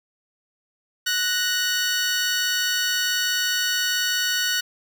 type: tone pair together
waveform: 15% pulse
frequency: 1480 / 1864.7 Hz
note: F#6 / A#6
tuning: 0 / 0 cents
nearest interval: major third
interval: 400 cents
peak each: -15 / -22 dBFS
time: 1.06-4.61 s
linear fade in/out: 10 ms
effects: none